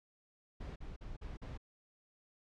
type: noise bursts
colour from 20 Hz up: brown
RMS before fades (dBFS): -45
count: 5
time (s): 0.6-1.576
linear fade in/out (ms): 10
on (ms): 160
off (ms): 44
effects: low-pass 5000 Hz 12 dB/octave